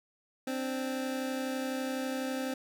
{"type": "tone pair together", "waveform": "25% pulse", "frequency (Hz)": [261.6, 293.6], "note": ["C4", "D4"], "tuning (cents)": [0, 0], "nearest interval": "major second", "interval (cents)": 200, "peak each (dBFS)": [-29, -37], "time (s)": [0.47, 2.54], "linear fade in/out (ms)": 5, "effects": []}